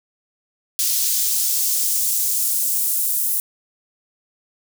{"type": "noise with high-pass filter sweep", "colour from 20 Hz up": "white", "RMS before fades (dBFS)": -20, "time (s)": [0.79, 3.4], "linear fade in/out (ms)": 0, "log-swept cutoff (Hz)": [4800, 10000], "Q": 1, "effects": []}